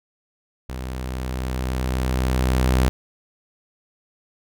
sawtooth tone with level ramp, 63.7 Hz, C2, 46 cents flat, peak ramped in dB -25 to -11 dBFS, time 0.69-2.89 s, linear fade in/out 0 ms, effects none

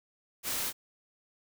white noise, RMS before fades -33 dBFS, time 0.43-0.73 s, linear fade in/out 50 ms, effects none

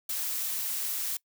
blue noise, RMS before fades -32 dBFS, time 0.09-1.17 s, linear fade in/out 5 ms, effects noise-tail reverb RT60 0.1 s tail -23 dB re dry

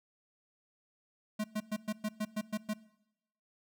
square tone bursts, 213.5 Hz, G#3, 48 cents sharp, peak -32 dBFS, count 9, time 1.39-2.738 s, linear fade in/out 10 ms, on 52 ms, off 110 ms, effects noise-tail reverb RT60 0.9 s tail -21 dB re dry

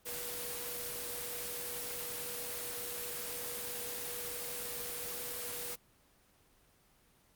sine tone in noise, 483.5 Hz, B4, 37 cents flat, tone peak -47 dBFS, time 0.05-5.76 s, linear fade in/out 20 ms, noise white, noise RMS -40 dBFS, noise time 0.05-5.76 s, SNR -10 dB, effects pink hiss -67 dBFS RMS until 7.35 s + Opus 24 kbps

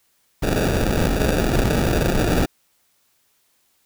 pink noise with sample-and-hold, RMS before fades -19 dBFS, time 0.42-2.46 s, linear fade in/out 10 ms, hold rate 1050 Hz, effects white hiss -64 dBFS RMS until 3.85 s

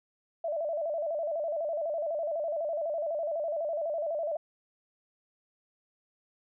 sine tone with vibrato, 629 Hz, D#5, 19 cents sharp, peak -29 dBFS, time 0.44-4.37 s, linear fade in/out 5 ms, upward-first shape square, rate 12 Hz, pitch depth 100 cents each way, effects none

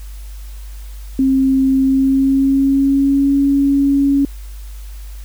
sine tone with pitch glide, 266.3 to 278.7 Hz, C4 to C#4, +31 to +9 cents, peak -10 dBFS, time 1.19-4.25 s, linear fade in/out 2 ms, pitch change +78 cents, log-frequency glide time 1.8-3.37 s, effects added 50 Hz sine -28 dBFS peak until 5.24 s + white hiss -45 dBFS RMS until 5.24 s

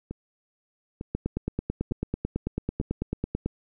two click trains, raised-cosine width 3 ms, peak -14 / -21 dBFS, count 22 / 4, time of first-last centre 1.15-3.46 / 0.11-2.813 s, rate 9.09 / 1.11 Hz, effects none

